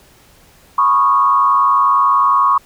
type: tone with frequency modulation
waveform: sine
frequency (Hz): 1103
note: C#6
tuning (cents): -9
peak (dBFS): -9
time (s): 0.78-2.58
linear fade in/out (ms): 5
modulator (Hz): 111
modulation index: 0.88
effects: pink hiss -48 dBFS RMS until 2.65 s